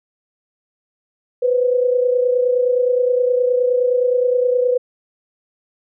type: tone pair together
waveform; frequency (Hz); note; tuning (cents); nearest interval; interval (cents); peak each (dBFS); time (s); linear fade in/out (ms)
sine; 493.9 / 523.5; B4 / C5; 0 / +1; minor second; 101; -14 / -21; 1.42-4.78; 10
effects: none